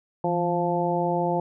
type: harmonic tone with a mistuned harmonic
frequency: 174.8 Hz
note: F3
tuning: 2 cents sharp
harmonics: 1 / 2 / 3 / 4 / 5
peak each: -28 / -28 / -28 / -28 / -28 dBFS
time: 0.24-1.4 s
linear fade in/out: 2 ms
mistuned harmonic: 1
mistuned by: -67 cents
effects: none